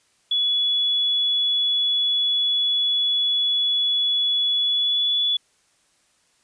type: tone with pitch glide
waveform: sine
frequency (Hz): 3400 to 3426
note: G#7 to A7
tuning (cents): +40 to -47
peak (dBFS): -18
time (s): 0.31-5.37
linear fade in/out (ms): 5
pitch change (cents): +13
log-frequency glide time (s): 4.49-5.14
effects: white hiss -63 dBFS RMS until 6.43 s + resampled to 22050 Hz

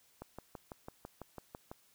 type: click train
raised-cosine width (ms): 1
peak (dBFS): -30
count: 10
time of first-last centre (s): 0.22-1.715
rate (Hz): 6.02
effects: white hiss -68 dBFS RMS until 1.94 s

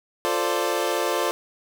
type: chord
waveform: 25% pulse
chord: D minor seventh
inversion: first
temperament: equal with one note detuned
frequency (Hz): 349.2 / 443.6 / 523.3 / 587.3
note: F4 / A4 / C5 / D5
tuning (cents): 0 / +14 / 0 / 0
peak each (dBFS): -24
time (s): 0.25-1.31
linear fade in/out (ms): 0
effects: none

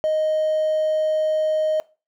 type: tone with hard clipping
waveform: triangle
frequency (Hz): 622.3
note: D#5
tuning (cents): 0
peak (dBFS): -18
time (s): 0.04-1.8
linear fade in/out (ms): 0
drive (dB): 4
effects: noise-tail reverb RT60 0.3 s tail -21 dB re dry

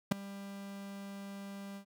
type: tone with ADSR envelope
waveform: 45% pulse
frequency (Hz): 198.3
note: G3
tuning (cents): +20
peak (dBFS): -22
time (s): 0.11-1.85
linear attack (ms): 10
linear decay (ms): 6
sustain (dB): -21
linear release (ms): 87
effects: none

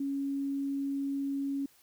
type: tone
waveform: sine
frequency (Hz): 277.2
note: C#4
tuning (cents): 0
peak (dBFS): -30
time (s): 0-1.66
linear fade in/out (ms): 5
effects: white hiss -63 dBFS RMS until 1.82 s

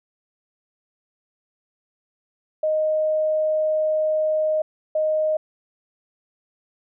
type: tone bursts at uneven times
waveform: sine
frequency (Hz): 621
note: D#5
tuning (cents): -3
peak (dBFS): -18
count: 2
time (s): 2.63-4.62 / 4.95-5.37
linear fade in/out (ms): 5
effects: none

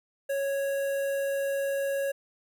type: tone with notch filter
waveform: square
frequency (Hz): 553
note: C#5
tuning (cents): -4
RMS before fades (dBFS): -29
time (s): 0.29-2.12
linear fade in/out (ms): 10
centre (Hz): 4500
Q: 0.63
effects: none

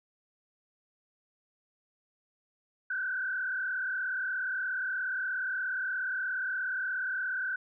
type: tone with frequency modulation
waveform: sine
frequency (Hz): 1521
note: F#6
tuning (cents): +47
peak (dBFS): -30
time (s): 2.9-7.56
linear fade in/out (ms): 5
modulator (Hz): 36.9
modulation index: 1.5
effects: none

